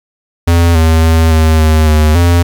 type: tone with pitch steps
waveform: square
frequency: 85 / 80.6 / 81.2 / 79.5 / 78.4 / 76.8 / 86.4 Hz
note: F2 / E2 / E2 / D#2 / D#2 / D#2 / F2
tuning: -46 / -38 / -26 / +38 / +14 / -22 / -18 cents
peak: -6 dBFS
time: 0.47-2.43 s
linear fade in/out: 10 ms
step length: 280 ms
effects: 8-bit